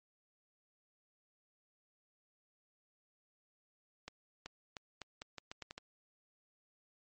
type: accelerating click train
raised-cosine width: 0.2 ms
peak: -27 dBFS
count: 10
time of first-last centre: 4.08-5.78 s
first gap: 380 ms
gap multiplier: 0.81
effects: MP3 32 kbps